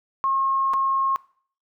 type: tone with dropouts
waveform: sine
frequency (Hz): 1079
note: C#6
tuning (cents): -47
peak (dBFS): -19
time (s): 0.24-1.16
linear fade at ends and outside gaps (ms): 0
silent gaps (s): 0.735-0.739
effects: noise-tail reverb RT60 0.5 s tail -20 dB re dry